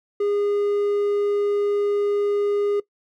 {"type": "tone", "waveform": "triangle", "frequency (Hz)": 408.9, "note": "G#4", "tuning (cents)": -27, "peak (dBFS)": -17, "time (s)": [0.2, 2.8], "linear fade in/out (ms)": 5, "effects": ["noise-tail reverb RT60 0.1 s tail -19 dB re dry"]}